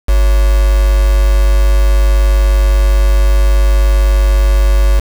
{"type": "tone with quantisation", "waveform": "sine", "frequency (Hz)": 50.3, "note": "G1", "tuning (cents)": 45, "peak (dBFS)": -6, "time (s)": [0.08, 5], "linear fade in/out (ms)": 10, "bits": 3, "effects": []}